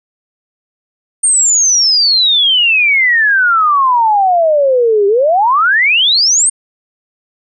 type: exponential two-way sweep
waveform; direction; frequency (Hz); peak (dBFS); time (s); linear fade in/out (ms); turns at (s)
sine; down then up; 8870 to 392 to 8870; -7; 1.23-6.5; 10; 5.07
effects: none